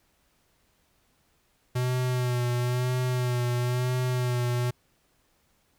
square tone with vibrato, 124.3 Hz, B2, 12 cents sharp, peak -25 dBFS, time 1.75-4.71 s, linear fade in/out 10 ms, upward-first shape sine, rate 1 Hz, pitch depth 33 cents each way, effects pink hiss -68 dBFS RMS until 5.78 s

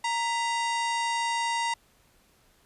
harmonic tone with a mistuned harmonic, 932.3 Hz, A#5, in tune, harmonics 1 / 2 / 3 / 4 / 5 / 6 / 7 / 8 / 9 / 10, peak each -27 / -33 / -37 / -39 / -41 / -43 / -44 / -45 / -46 / -47 dBFS, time 0.04-1.74 s, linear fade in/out 5 ms, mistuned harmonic 2, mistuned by +110 cents, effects pink hiss -63 dBFS RMS until 2.65 s + resampled to 32000 Hz

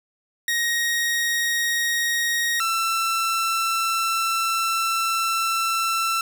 sawtooth tone pair in turn, 1877 / 1339.2 Hz, A#6 / E6, +11 / +27 cents, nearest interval tritone, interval 584 cents, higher first, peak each -17 / -17 dBFS, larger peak neither, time 0.48-2.6 / 2.6-6.21 s, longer second, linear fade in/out 2 ms, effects 8-bit

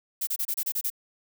violet noise bursts, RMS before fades -28 dBFS, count 8, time 0.21-0.902 s, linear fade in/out 10 ms, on 62 ms, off 28 ms, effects none

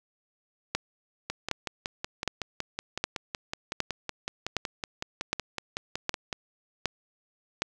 two click trains, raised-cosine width 0.2 ms, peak -14 / -9 dBFS, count 28 / 10, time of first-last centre 1.3-6.328 / 0.75-7.62 s, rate 5.37 / 1.31 Hz, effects none

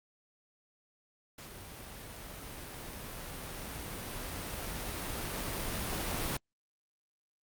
pink noise with level ramp, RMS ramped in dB -48 to -34 dBFS, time 1.38-6.37 s, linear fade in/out 5 ms, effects Opus 48 kbps

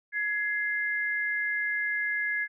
sine tone pair together, 1677 / 2088 Hz, G#6 / C7, +16 / -4 cents, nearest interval major third, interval 380 cents, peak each -28 / -31 dBFS, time 0.12-2.48 s, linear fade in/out 50 ms, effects none

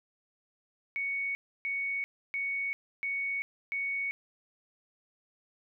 sine tone bursts, 2226 Hz, C#7, 7 cents sharp, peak -30 dBFS, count 5, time 0.96-4.11 s, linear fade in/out 0 ms, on 390 ms, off 300 ms, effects none

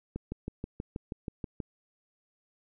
click train, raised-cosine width 3 ms, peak -22 dBFS, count 10, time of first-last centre 0.16-1.602 s, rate 6.24 Hz, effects none

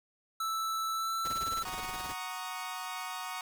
square tone with pitch glide, 1318.5 to 1332.3 Hz, E6 to E6, 0 to +18 cents, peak -32 dBFS, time 0.4-1.63 s, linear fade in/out 5 ms, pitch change +18 cents, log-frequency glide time 0.93-1.12 s
pink noise with tremolo, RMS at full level -41 dBFS, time 1.25-2.14 s, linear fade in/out 0 ms, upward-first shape sine, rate 19 Hz, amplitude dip 80%
sawtooth chord, D# minor seventh, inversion first, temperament equal, 740 / 932.3 / 1108.7 / 1244.5 Hz, F#5 / A#5 / C#6 / D#6, 0 / 0 / 0 / 0 cents, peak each -39 dBFS, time 1.65-3.41 s, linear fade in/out 2 ms
effects none

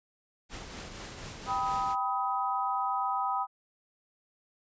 pink noise with tremolo, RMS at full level -41 dBFS, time 0.49-1.96 s, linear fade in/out 50 ms, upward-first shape triangle, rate 4.2 Hz, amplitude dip 40%
sine chord, G augmented, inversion none, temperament equal with one note detuned, 784 / 987.8 / 1261.9 Hz, G5 / B5 / D#6, 0 / 0 / +24 cents, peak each -32 dBFS, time 1.46-3.47 s, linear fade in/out 50 ms
effects resampled to 16000 Hz

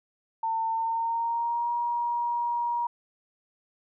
sine tone with pitch glide, 900 to 950.8 Hz, A5 to A#5, +39 to +34 cents, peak -25 dBFS, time 0.43-2.87 s, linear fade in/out 5 ms, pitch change +95 cents, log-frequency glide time 0.69-1.72 s, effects none

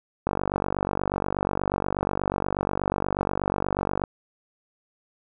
click train, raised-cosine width 1 ms, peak -10 dBFS, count 183, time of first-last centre 0.27-4.038 s, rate 48.3 Hz, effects none

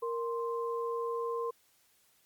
sine tone pair together, 466.2 / 1046.5 Hz, A#4 / C6, 0 / 0 cents, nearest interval octave + major second, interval 1400 cents, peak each -33 / -37 dBFS, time 0.02-1.51 s, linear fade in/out 10 ms, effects white hiss -68 dBFS RMS until 2.25 s + Opus 32 kbps

